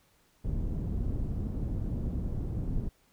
pink low-pass noise, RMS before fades -32 dBFS, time 0.44-2.89 s, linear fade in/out 10 ms, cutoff 210 Hz, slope 12 dB/octave, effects pink hiss -67 dBFS RMS until 3.12 s

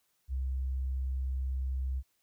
sine tone, 65.41 Hz, C2, in tune, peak -30 dBFS, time 0.28-2.03 s, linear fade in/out 50 ms, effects white hiss -75 dBFS RMS until 2.22 s

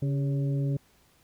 harmonic tone with a mistuned harmonic, 140.1 Hz, C#3, 19 cents sharp, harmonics 1 / 2 / 3 / 4, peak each -25 / -35 / -40 / -43 dBFS, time 0.02-0.77 s, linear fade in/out 5 ms, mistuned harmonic 3, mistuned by -65 cents, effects pink hiss -63 dBFS RMS until 1.23 s

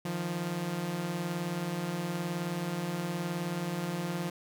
sawtooth beating tone pair, 155.56 / 174.56 Hz, D#3 / F3, 0 / -1 cents, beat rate 19 Hz, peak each -34 / -29 dBFS, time 0.05-4.3 s, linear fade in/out 5 ms, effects none

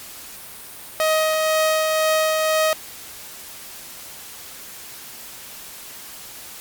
sawtooth tone with tremolo, 629 Hz, D#5, 19 cents sharp, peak -12 dBFS, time 1-2.73 s, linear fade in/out 0 ms, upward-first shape triangle, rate 2 Hz, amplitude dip 30%, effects white hiss -38 dBFS RMS until 6.6 s + Opus 48 kbps

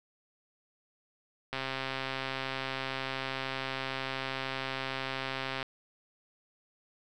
click train, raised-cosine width 0.3 ms, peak -18 dBFS, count 546, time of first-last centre 1.53-5.628 s, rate 133 Hz, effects none

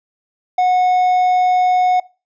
triangle tone, 731 Hz, F#5, 21 cents flat, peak -9 dBFS, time 0.58-2 s, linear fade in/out 5 ms, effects noise-tail reverb RT60 0.3 s tail -21 dB re dry + resampled to 16000 Hz

